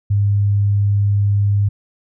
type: tone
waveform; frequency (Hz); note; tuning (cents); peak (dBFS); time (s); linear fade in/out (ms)
sine; 101.4; G#2; -41; -12; 0.1-1.69; 10
effects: none

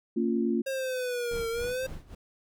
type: chord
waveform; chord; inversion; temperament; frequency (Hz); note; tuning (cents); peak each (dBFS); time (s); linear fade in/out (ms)
sine; Bb minor; none; equal with one note detuned; 228.8 / 277.2 / 349.2; Bb3 / Db4 / F4; -32 / 0 / 0; -27 / -31 / -29; 0.16-0.62; 10
type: linear two-way sweep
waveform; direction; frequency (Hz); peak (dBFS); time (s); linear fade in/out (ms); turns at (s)
square; down then up; 540 to 454.1 to 529; -30; 0.66-1.87; 10; 1.49
type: noise with tremolo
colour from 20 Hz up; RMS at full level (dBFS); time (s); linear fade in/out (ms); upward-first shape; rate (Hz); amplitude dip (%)
brown; -39; 1.31-2.15; 5; sine; 3.7; 85
effects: none

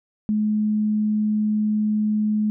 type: tone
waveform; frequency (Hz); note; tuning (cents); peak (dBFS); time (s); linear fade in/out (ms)
sine; 212.7; G#3; +42; -18; 0.29-2.5; 0
effects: none

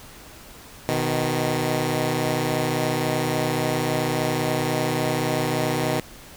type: tone pair together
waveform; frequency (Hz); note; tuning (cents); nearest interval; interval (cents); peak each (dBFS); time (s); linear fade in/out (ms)
10% pulse; 124.96 / 155.3; B2 / D#3; +21 / -3; major third; 376; -16; 0.89-6; 0
effects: pink hiss -44 dBFS RMS until 6.36 s

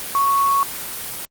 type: tone in noise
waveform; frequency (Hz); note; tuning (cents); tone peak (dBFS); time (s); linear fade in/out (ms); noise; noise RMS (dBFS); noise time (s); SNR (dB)
sine; 1108.7; C#6; 0; -14; 0.15-0.63; 0; white; -29; 0-1.25; +12
effects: Opus 32 kbps

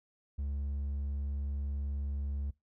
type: tone with hard clipping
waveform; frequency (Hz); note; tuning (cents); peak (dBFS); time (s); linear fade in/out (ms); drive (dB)
sine; 70.4; C#2; +27; -34; 0.38-2.51; 10; 3
effects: noise-tail reverb RT60 0.2 s tail -23 dB re dry

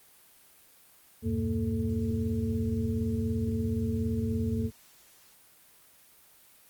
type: tone cluster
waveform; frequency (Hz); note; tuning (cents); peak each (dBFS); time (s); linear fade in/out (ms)
sine; 79.3 / 96.5 / 120.4 / 228.7 / 438.8; D#2 / G2 / B2 / A#3 / A4; +33 / -27 / -44 / -33 / -5; -35 / -32 / -38 / -30 / -37; 1.22-4.71; 50
effects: white hiss -58 dBFS RMS until 6.69 s + Opus 32 kbps

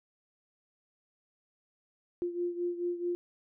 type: beating tone pair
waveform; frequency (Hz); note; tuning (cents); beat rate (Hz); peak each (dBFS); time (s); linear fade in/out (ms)
sine; 349.2 / 353.8; F4 / F4; 0 / +23; 4.6; -32 / -37; 2.22-3.15; 0
effects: none

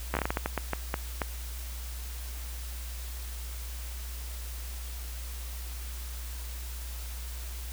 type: slowing click train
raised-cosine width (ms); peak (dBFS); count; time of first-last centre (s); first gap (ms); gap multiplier
0.5; -13; 13; 0.14-1.218; 12; 1.33
effects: added 60 Hz sine -36 dBFS peak until 7.72 s + white hiss -45 dBFS RMS until 7.72 s

